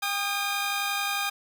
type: tone pair together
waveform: 15% pulse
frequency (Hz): 801.6 / 1228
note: G5 / D#6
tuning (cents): +38 / -23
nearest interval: perfect fifth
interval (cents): 739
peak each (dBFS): -23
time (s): 0.02-1.3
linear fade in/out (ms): 10
effects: none